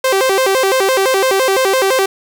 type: tone with vibrato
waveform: sawtooth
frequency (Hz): 450.2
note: A4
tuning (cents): +40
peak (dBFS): -7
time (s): 0.04-2.06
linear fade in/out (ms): 5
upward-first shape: square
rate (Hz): 5.9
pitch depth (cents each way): 260
effects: none